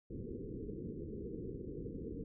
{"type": "low-pass noise", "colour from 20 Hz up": "white", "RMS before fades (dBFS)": -44, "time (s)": [0.1, 2.24], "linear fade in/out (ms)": 5, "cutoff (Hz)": 470, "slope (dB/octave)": 96, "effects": []}